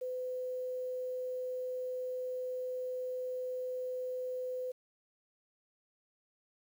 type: tone with quantisation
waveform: sine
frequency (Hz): 506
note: B4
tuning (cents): +42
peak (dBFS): -35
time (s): 0.01-4.72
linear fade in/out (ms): 10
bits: 10
effects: none

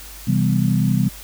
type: chord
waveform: sine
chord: C major seventh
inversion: none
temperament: equal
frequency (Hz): 130.81 / 164.81 / 196 / 246.9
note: C3 / E3 / G3 / B3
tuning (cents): 0 / 0 / 0 / 0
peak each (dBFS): -19 / -21 / -19 / -24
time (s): 0.27-1.09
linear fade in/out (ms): 10
effects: added 50 Hz sine -39 dBFS peak until 1.23 s + white hiss -39 dBFS RMS until 1.23 s

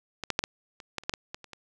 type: clicks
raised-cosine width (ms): 0.2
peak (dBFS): -16 / -9 / -6 / -12 / -27 / -13 / -30 / -10 / -14 / -19 / -28 / -25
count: 12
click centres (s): 0.237 / 0.303 / 0.391 / 0.439 / 0.802 / 0.983 / 1.036 / 1.095 / 1.138 / 1.345 / 1.443 / 1.533
effects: none

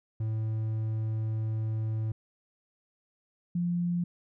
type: tone pair in turn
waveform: triangle / sine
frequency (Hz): 110 / 174.3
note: A2 / F3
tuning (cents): 0 / -3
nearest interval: minor sixth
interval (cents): 797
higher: second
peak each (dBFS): -26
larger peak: neither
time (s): 0.2-2.12 / 3.55-4.04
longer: first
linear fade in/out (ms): 5
effects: none

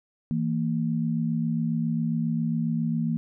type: tone pair together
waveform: sine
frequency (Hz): 162.63 / 230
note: E3 / A#3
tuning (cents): -23 / -23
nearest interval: tritone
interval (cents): 600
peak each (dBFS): -26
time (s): 0.31-3.17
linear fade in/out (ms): 0
effects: none

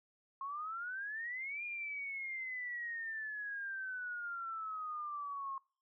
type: exponential two-way sweep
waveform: sine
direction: up then down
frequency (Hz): 1073 to 2432 to 1073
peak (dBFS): -39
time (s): 0.41-5.58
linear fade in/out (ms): 2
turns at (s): 1.64
effects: noise-tail reverb RT60 0.4 s tail -23 dB re dry

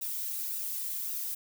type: noise with flanger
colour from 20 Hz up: violet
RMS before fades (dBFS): -35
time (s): 0.01-1.35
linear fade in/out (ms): 10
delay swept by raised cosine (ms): 0.91 to 2.41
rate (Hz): 1.8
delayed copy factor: -0.55
effects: none

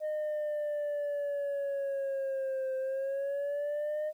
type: linear two-way sweep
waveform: sine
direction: down then up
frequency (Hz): 615 to 523.3 to 615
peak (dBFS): -28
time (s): 0-4.13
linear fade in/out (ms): 50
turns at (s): 2.76
effects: tanh soft clip ceiling -30 dBFS + 11-bit

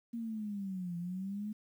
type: linear two-way sweep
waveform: sine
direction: down then up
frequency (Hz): 235.4 to 170.4 to 215.3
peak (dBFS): -36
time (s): 0.13-1.53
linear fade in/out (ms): 10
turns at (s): 0.97
effects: 11-bit

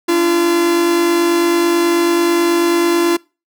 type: tone pair together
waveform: 45% pulse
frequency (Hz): 292.9 / 342.1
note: D4 / F4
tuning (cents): -5 / -36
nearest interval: minor third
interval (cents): 269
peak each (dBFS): -21 / -12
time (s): 0.08-3.17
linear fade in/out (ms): 10
effects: noise-tail reverb RT60 0.3 s tail -25 dB re dry

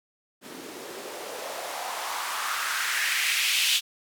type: noise with band-pass filter sweep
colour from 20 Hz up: blue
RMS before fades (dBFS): -29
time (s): 0.41-3.81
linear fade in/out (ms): 50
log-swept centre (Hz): 260 to 3200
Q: 2.6
effects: none

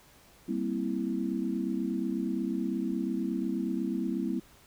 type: chord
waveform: sine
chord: C dominant seventh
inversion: second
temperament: equal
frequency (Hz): 196 / 233.1 / 261.6 / 329.6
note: G3 / Bb3 / C4 / E4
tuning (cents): 0 / 0 / 0 / 0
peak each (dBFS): -34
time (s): 0.48-4.4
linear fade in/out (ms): 10
effects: pink hiss -58 dBFS RMS until 4.66 s

